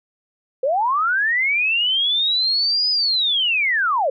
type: linear two-way sweep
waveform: sine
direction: up then down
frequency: 493.9 to 5040 to 494.5 Hz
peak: -16 dBFS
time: 0.63-4.1 s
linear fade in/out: 5 ms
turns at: 2.9 s
effects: none